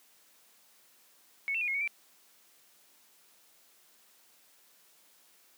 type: tone with pitch steps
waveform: sine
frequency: 2208 / 2685 / 2444 / 2159 / 2233 / 2341 Hz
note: C#7 / E7 / D#7 / C#7 / C#7 / D7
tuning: -7 / +31 / -32 / -46 / +12 / -6 cents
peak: -29 dBFS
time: 1.48-1.876 s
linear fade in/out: 0 ms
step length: 66 ms
effects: white hiss -63 dBFS RMS until 5.57 s + high-pass 200 Hz 12 dB/octave